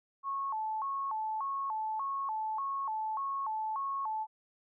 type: tone with vibrato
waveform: sine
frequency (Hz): 978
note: B5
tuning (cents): -17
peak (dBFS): -32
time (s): 0.23-4.27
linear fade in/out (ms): 50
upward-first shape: square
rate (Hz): 1.7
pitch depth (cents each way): 200
effects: none